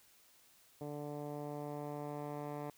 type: tone with low-pass filter sweep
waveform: 10% pulse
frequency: 146.83 Hz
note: D3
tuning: in tune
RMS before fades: -43 dBFS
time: 0.81-2.7 s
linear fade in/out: 2 ms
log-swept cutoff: 600 to 1300 Hz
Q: 0.98
effects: white hiss -66 dBFS RMS until 2.77 s